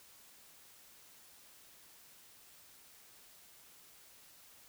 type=silence; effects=white hiss -60 dBFS RMS until 4.68 s